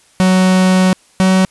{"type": "tone pair in turn", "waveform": "45% pulse", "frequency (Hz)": [185.9, 187.84], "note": ["F#3", "F#3"], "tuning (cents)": [8, 26], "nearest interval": "unison", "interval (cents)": 18, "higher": "second", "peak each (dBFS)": -8, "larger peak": "neither", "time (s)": [[0.2, 0.93], [1.2, 1.45]], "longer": "first", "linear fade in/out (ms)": 0, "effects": ["white hiss -50 dBFS RMS until 1.5 s", "resampled to 24000 Hz"]}